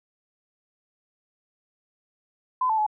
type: tone with pitch steps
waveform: sine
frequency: 1016 / 879 / 853 Hz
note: B5 / A5 / G#5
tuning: +49 / -2 / +46 cents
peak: -20 dBFS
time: 2.61-2.865 s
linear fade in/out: 5 ms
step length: 85 ms
effects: none